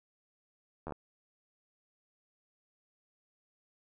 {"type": "slowing click train", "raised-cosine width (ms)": 1, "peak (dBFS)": -26, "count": 5, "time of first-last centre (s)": [0.87, 0.922], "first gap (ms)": 12, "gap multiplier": 1.06, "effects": []}